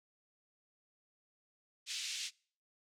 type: band-pass noise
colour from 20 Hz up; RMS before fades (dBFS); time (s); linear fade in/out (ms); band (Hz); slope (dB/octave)
pink; -41; 1.86-2.31; 50; 2600 to 7400; 24
effects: noise-tail reverb RT60 0.5 s tail -26 dB re dry